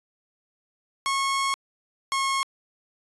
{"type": "tone pair in turn", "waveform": "sawtooth", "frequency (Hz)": [1093, 1086.1], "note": ["C#6", "C#6"], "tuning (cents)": [-25, -36], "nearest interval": "unison", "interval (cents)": 11, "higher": "first", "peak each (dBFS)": [-19, -19], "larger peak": "neither", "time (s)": [[1.06, 1.54], [2.12, 2.43]], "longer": "first", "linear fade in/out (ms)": 0, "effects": ["resampled to 24000 Hz"]}